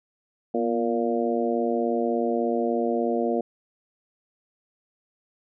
harmonic tone with a mistuned harmonic, 116.54 Hz, A#2, in tune, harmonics 2 / 3 / 4 / 5 / 6, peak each -27 / -28 / -27 / -30 / -30 dBFS, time 0.54-3.41 s, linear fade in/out 5 ms, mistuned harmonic 2, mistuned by +44 cents, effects none

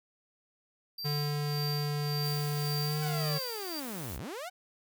square tone with tremolo, 4699 Hz, D8, in tune, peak -35 dBFS, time 0.98-3.8 s, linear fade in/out 5 ms, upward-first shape sine, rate 1.8 Hz, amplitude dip 70%
square tone with pitch glide, 146.83 to 151.39 Hz, D3 to D#3, 0 to -47 cents, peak -31 dBFS, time 1.04-3.39 s, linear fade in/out 20 ms, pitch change +53 cents, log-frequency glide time 2.79-3 s
blue noise, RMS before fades -44 dBFS, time 2.21-4.19 s, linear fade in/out 50 ms
sawtooth linear two-way sweep, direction down then up, 773 to 52 to 773 Hz, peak -34 dBFS, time 3.01-4.5 s, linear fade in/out 20 ms, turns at 4.18 s
effects none

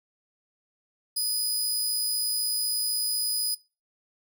20% pulse tone, 4978 Hz, D#8, in tune, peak -19 dBFS, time 1.16-3.55 s, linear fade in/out 10 ms, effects noise-tail reverb RT60 0.3 s tail -22 dB re dry

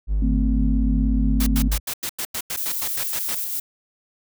triangle tone, 50.8 Hz, G#1, 38 cents flat, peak -16 dBFS, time 0.07-1.8 s, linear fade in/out 50 ms
sine chord, A diminished, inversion second, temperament equal with one note detuned, 155.56 / 225 / 261.6 Hz, Eb3 / A3 / C4, 0 / +39 / 0 cents, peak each -29 / -24 / -24 dBFS, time 0.22-1.68 s, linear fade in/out 5 ms
white noise bursts, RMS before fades -27 dBFS, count 13, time 1.4-3.35 s, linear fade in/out 5 ms, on 66 ms, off 91 ms
violet noise with tremolo, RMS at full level -26 dBFS, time 2.57-3.6 s, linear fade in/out 5 ms, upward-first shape square, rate 6.3 Hz, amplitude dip 25%
effects none

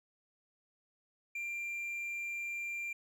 triangle tone, 2377 Hz, D7, 20 cents sharp, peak -35 dBFS, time 1.35-2.93 s, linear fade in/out 5 ms, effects none

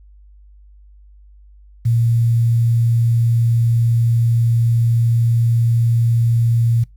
sine tone with quantisation, 116.54 Hz, A#2, in tune, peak -12 dBFS, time 1.85-6.84 s, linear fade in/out 10 ms, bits 7, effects noise-tail reverb RT60 0.2 s tail -23 dB re dry + added 50 Hz sine -42 dBFS peak until 6.96 s

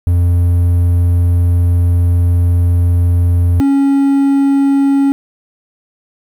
triangle tone pair in turn, 87.31 / 276.6 Hz, F2 / C#4, 0 / -4 cents, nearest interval octave + minor sixth, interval 1996 cents, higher second, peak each -6 dBFS, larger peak neither, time 0.07-3.6 / 3.6-5.12 s, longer first, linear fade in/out 0 ms, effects 7-bit

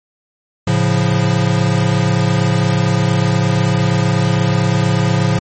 square chord, A augmented, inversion none, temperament equal, 110 / 138.59 / 174.61 Hz, A2 / C#3 / E#3, 0 / 0 / 0 cents, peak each -17 dBFS, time 0.67-5.39 s, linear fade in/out 5 ms, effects MP3 32 kbps

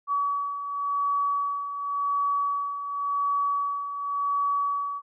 sine beating tone pair, 1136 / 1136.91 Hz, C#6 / C#6, +42 / +43 cents, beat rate 0.91 Hz, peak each -32 / -25 dBFS, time 0.07-5.02 s, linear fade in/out 50 ms, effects none

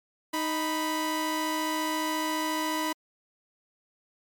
sawtooth tone pair together, 311.2 / 988 Hz, D#4 / B5, 0 / 0 cents, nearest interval octave + minor sixth, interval 2000 cents, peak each -26 dBFS, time 0.33-2.93 s, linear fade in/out 10 ms, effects MP3 96 kbps

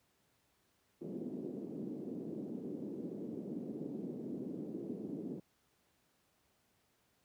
pink band-pass noise, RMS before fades -43 dBFS, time 1.01-5.4 s, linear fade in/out 5 ms, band 200 to 380 Hz, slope 24 dB/octave, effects pink hiss -75 dBFS RMS until 7.24 s + high-pass 80 Hz 12 dB/octave

